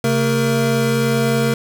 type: tone cluster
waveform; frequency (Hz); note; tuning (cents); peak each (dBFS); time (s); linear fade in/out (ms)
square; 134.8 / 225.2 / 467.7; C#3 / A3 / A#4; -48 / +40 / +6; -20; 0.04-1.54; 2
effects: none